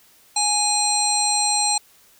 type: harmonic tone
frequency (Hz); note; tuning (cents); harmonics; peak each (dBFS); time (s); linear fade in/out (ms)
828; G#5; -5; 1 / 3 / 5 / 7 / 9 / 10; -23 / -32 / -23 / -30 / -24 / -24; 0.36-1.78; 5
effects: white hiss -54 dBFS RMS until 2.19 s